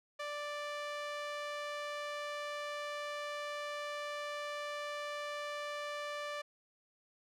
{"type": "tone with band-pass filter", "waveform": "sawtooth", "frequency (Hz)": 587.3, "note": "D5", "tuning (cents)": 0, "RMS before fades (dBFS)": -41, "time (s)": [0.19, 6.42], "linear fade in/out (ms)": 10, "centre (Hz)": 1700, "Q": 0.58, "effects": []}